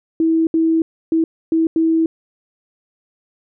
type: tone bursts at uneven times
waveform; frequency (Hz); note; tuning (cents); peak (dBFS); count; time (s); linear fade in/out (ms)
sine; 324.8; E4; -26; -12; 5; 0.2-0.47 / 0.54-0.82 / 1.12-1.24 / 1.52-1.67 / 1.76-2.06; 2
effects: none